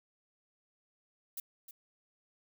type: noise with echo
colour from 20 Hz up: violet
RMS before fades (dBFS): -40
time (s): 1.37-1.4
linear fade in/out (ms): 2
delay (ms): 310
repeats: 1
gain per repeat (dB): -11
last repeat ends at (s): 1.71
effects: none